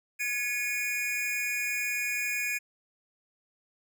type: tone cluster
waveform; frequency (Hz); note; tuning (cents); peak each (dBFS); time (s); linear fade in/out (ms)
square; 1685 / 2197 / 2447; G#6 / C#7 / D#7; +25 / -16 / -29; -38 / -36 / -31; 0.19-2.59; 20
effects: none